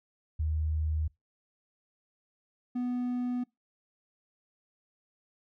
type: tone pair in turn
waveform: sine / triangle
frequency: 77.78 / 246.9 Hz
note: D#2 / B3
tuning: 0 / 0 cents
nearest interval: octave + minor sixth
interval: 2000 cents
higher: second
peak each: -27 dBFS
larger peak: neither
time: 0.39-1.08 / 2.75-3.44 s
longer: neither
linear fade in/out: 10 ms
effects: noise-tail reverb RT60 0.2 s tail -24 dB re dry